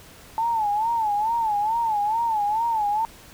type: tone with vibrato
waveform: sine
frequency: 875 Hz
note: A5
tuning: 10 cents flat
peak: -20 dBFS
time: 0.38-3.05 s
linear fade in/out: 0 ms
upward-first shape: sine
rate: 2.3 Hz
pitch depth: 120 cents each way
effects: pink hiss -47 dBFS RMS until 3.33 s